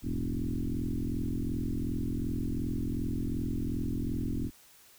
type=tone with frequency modulation; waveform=sine; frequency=120 Hz; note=B2; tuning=49 cents flat; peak=-29 dBFS; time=0.02-4.51 s; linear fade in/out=50 ms; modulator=42.7 Hz; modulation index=4.5; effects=white hiss -58 dBFS RMS until 4.98 s